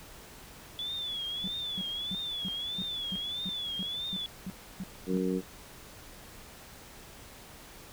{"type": "tone with vibrato", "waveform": "sine", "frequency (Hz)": 3429, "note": "A7", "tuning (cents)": -45, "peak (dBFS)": -33, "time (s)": [0.79, 4.26], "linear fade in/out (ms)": 0, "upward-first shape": "triangle", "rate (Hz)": 1.6, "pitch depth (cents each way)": 120}
{"type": "tone bursts", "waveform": "sine", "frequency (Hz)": 187.4, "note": "F#3", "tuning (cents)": 22, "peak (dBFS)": -34, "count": 12, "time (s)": [1.44, 5.172], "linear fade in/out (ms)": 0, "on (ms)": 36, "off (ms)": 300}
{"type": "harmonic tone", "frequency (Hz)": 92.9, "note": "F#2", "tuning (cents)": 7, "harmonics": [2, 3, 4, 5], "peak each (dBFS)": [-31, -33, -34, -35], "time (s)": [5.06, 5.42], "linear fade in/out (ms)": 50}
{"effects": ["pink hiss -50 dBFS RMS until 7.92 s"]}